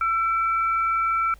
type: tone pair together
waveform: sine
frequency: 1340 / 2306 Hz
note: E6 / D7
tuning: +28 / -32 cents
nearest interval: major sixth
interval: 940 cents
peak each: -20 / -30 dBFS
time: 0.01-1.34 s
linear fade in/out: 2 ms
effects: added 50 Hz sine -45 dBFS peak until 1.39 s + pink hiss -57 dBFS RMS until 1.39 s